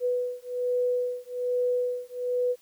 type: beating tone pair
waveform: sine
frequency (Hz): 493.9 / 495.1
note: B4 / B4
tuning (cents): 0 / +4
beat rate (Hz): 1.2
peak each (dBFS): -28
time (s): 0-2.56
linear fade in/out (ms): 50
effects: white hiss -61 dBFS RMS until 2.61 s